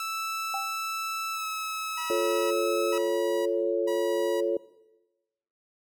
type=tone with pitch glide; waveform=sawtooth; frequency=1318.5 to 1295.1 Hz; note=E6 to E6; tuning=0 to -31 cents; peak=-27 dBFS; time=0-2.98 s; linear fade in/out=2 ms; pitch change=-31 cents; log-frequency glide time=1.33-1.45 s
type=tone with exponential decay; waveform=sine; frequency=784 Hz; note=G5; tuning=in tune; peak=-28 dBFS; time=0.54-0.86 s; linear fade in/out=1 ms; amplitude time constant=68 ms
type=tone bursts; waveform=sawtooth; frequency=967 Hz; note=B5; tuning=37 cents flat; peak=-32 dBFS; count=3; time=1.97-4.41 s; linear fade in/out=10 ms; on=540 ms; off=410 ms
type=chord; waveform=sine; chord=F augmented; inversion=none; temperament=equal; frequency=349.2 / 440 / 554.4 Hz; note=F4 / A4 / C#5; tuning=0 / 0 / 0 cents; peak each=-28 dBFS; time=2.1-4.57 s; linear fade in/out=2 ms
effects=noise-tail reverb RT60 1.0 s tail -18 dB re dry